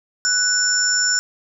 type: tone cluster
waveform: sine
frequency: 1487 / 5400 / 7120 Hz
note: F#6 / E8 / A8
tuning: +8 / +41 / +20 cents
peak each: -20 dBFS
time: 0.25-1.19 s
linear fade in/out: 0 ms
effects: none